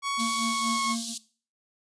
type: tone with pitch glide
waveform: sawtooth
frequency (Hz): 1117 to 1094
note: C#6 to C#6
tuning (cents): +13 to -23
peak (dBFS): -23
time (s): 0.02-0.96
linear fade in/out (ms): 50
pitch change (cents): -36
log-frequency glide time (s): 0.35-0.85
type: tone with tremolo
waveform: triangle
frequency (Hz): 230.1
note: A#3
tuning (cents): -22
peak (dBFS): -25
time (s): 0.17-1.15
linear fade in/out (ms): 50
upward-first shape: sine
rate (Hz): 4.2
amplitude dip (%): 80
type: high-pass noise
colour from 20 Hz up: pink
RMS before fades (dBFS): -34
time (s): 0.19-1.18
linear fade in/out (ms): 5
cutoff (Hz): 3400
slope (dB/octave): 48
effects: noise-tail reverb RT60 0.4 s tail -18 dB re dry + resampled to 22050 Hz